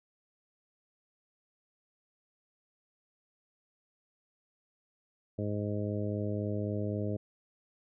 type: harmonic tone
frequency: 103.83 Hz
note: G#2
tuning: in tune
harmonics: 1 / 2 / 3 / 4 / 5 / 6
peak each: -34 / -37 / -39 / -40 / -41 / -42 dBFS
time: 5.38-7.17 s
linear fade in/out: 10 ms
effects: none